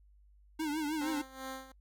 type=tone with vibrato; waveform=square; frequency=304.4 Hz; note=D#4; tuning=38 cents flat; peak=-33 dBFS; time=0.59-1.22 s; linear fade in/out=10 ms; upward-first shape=triangle; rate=6.4 Hz; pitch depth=110 cents each way
type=tone with tremolo; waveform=10% pulse; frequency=263.9 Hz; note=C4; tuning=15 cents sharp; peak=-31 dBFS; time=1.01-1.72 s; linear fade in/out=5 ms; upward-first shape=sine; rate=2.6 Hz; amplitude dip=80%
effects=noise-tail reverb RT60 0.1 s tail -24 dB re dry + added 50 Hz sine -59 dBFS peak until 1.8 s